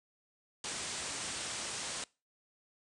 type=low-pass noise; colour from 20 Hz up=white; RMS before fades=-40 dBFS; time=0.64-2.04 s; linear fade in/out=2 ms; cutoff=9300 Hz; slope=96 dB/octave; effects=noise-tail reverb RT60 0.3 s tail -24 dB re dry + high-pass 60 Hz 12 dB/octave